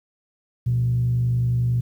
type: tone with frequency modulation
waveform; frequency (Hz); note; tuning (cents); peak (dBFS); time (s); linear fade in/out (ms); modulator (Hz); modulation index
sine; 121.2; B2; -32; -17; 0.66-1.81; 10; 51; 0.32
effects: tanh soft clip ceiling -13 dBFS + 9-bit